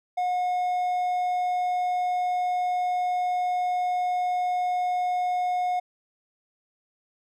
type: tone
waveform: triangle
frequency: 723 Hz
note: F#5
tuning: 40 cents flat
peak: -21 dBFS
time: 0.17-5.8 s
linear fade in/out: 10 ms
effects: none